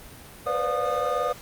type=tone cluster; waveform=triangle; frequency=488.8 / 510 / 585 / 713 / 1226 Hz; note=B4 / C5 / D5 / F5 / D#6; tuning=-18 / -44 / -7 / +36 / -26 cents; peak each=-30 / -28 / -27 / -29 / -26 dBFS; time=0.46-1.33 s; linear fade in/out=10 ms; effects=pink hiss -45 dBFS RMS until 1.41 s + Opus 32 kbps